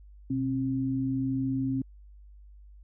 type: tone pair together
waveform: sine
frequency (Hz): 125.6 / 266.9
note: B2 / C4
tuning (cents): +30 / +35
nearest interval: octave + minor second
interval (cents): 1305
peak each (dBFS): -32 / -27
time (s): 0.3-1.82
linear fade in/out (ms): 5
effects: added 50 Hz sine -48 dBFS peak until 2.83 s